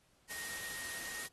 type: tone in noise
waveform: sine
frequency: 1864.7 Hz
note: A#6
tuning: in tune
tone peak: -45 dBFS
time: 0.29-1.28 s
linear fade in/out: 20 ms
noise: white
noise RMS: -44 dBFS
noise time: 0.29-1.28 s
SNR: -4 dB
effects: pink hiss -71 dBFS RMS until 1.32 s + AAC 32 kbps